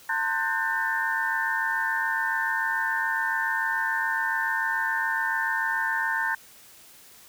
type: tone cluster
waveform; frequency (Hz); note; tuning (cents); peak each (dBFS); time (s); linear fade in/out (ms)
sine; 902 / 1045 / 1488 / 1575 / 1801; A5 / C6 / F#6 / G6 / A6; +43 / -2 / +9 / +8 / +40; -30 / -35 / -32 / -29 / -28; 0.09-6.35; 5
effects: white hiss -51 dBFS RMS until 7.28 s